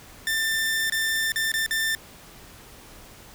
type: tone with dropouts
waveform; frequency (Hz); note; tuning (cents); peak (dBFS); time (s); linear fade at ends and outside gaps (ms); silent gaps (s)
sawtooth; 1786; A6; +25; -19; 0.27-1.95; 1; 0.898-0.922 / 1.32-1.359 / 1.518-1.539 / 1.663-1.709
effects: pink hiss -47 dBFS RMS until 3.34 s